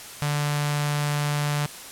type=tone with notch filter; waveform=sawtooth; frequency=146.83 Hz; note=D3; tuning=in tune; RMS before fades=-25 dBFS; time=0.22-1.66 s; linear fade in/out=0 ms; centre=340 Hz; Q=0.62; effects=white hiss -40 dBFS RMS until 1.91 s + low-pass 12000 Hz 12 dB/octave